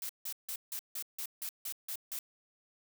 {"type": "noise bursts", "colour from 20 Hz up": "blue", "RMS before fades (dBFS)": -39, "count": 10, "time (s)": [0.02, 2.19], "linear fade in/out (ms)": 2, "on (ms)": 73, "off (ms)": 160, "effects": []}